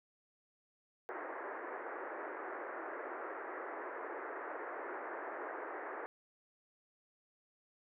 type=band-pass noise; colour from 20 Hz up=pink; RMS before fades=-44 dBFS; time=1.09-6.06 s; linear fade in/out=0 ms; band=330 to 1900 Hz; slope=48 dB/octave; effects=none